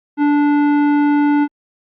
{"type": "tone with tanh clipping", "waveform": "sine", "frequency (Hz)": 291.7, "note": "D4", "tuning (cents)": -12, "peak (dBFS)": -13, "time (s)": [0.17, 1.48], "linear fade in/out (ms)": 50, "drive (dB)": 18, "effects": ["low-pass 2000 Hz 12 dB/octave", "Opus 48 kbps"]}